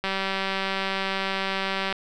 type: click train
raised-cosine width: 0.3 ms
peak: -11 dBFS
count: 365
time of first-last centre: 0.04-1.926 s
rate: 193 Hz
effects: none